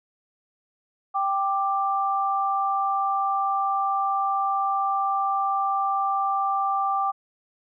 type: tone pair together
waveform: sine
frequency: 784.4 / 1180 Hz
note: G5 / D6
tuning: +1 / +8 cents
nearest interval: perfect fifth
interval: 707 cents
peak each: -24 dBFS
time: 1.14-7.12 s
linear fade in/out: 20 ms
effects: none